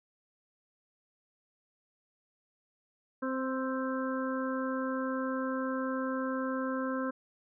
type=harmonic tone with a mistuned harmonic; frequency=261.6 Hz; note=C4; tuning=in tune; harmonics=1 / 2 / 4 / 5 / 6; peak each=-33 / -36 / -40 / -41 / -42 dBFS; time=3.22-7.11 s; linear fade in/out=10 ms; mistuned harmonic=5; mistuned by=+19 cents; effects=none